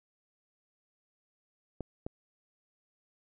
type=clicks; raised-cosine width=2 ms; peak=-23 dBFS; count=2; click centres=1.807 / 2.065 s; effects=none